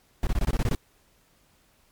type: noise bursts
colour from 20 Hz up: brown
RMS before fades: -23 dBFS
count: 9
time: 0.23-0.75 s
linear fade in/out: 2 ms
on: 40 ms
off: 20 ms
effects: pink hiss -63 dBFS RMS until 1.91 s + MP3 96 kbps